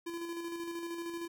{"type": "tone with tremolo", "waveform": "square", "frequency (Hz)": 338.9, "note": "E4", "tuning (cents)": 48, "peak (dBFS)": -37, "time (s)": [0.06, 1.28], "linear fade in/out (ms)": 10, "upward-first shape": "square", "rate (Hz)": 13, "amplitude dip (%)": 35, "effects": []}